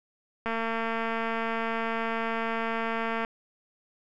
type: click train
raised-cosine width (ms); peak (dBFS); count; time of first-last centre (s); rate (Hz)
0.5; -16; 634; 0.46-3.249; 227
effects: none